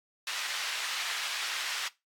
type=band-pass noise; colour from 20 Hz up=white; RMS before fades=-35 dBFS; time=0.27-1.88 s; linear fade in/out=2 ms; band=1300 to 3900 Hz; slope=12 dB/octave; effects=noise-tail reverb RT60 0.2 s tail -17 dB re dry + AAC 64 kbps